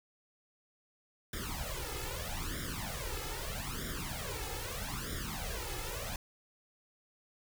pink noise with flanger, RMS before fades -39 dBFS, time 1.33-6.16 s, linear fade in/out 2 ms, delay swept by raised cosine 0.56 to 2.36 ms, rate 0.79 Hz, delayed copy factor +0.95, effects none

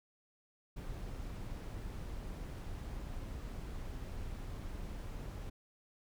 brown noise, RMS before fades -43 dBFS, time 0.76-5.5 s, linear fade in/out 10 ms, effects none

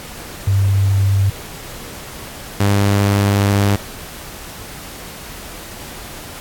sine / sawtooth tone pair in turn, 98 / 100.7 Hz, G2 / G2, 0 / +47 cents, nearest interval unison, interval 47 cents, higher second, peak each -11 / -8 dBFS, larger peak second, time 0.47-1.3 / 2.6-3.76 s, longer second, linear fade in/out 5 ms, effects pink hiss -33 dBFS RMS until 6.4 s + AAC 64 kbps

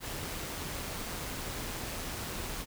pink noise with amplitude modulation, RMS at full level -37 dBFS, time 0-2.66 s, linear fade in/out 50 ms, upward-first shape sine, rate 170 Hz, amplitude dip 30%, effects none

